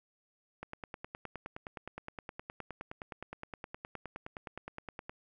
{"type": "click train", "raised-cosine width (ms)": 0.5, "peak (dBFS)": -26, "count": 44, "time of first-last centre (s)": [0.63, 5.095], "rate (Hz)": 9.63, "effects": []}